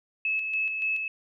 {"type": "tone with tremolo", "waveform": "sine", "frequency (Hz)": 2596, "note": "E7", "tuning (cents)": -27, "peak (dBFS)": -24, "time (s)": [0.25, 1.08], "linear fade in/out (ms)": 2, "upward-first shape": "square", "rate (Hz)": 3.5, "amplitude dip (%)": 40, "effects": []}